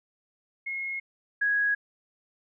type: tone pair in turn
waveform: sine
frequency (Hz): 2160 / 1659.6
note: C#7 / G#6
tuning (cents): -45 / -2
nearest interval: perfect fourth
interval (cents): 457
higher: first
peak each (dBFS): -30 / -22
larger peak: second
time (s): 0.66-1 / 1.41-1.75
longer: neither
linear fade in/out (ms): 10
effects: none